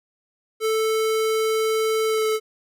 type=tone with pitch glide; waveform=square; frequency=440 to 435.4 Hz; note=A4 to A4; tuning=0 to -18 cents; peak=-20 dBFS; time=0.6-2.4 s; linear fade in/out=50 ms; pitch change=-18 cents; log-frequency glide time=2.06-2.26 s; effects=none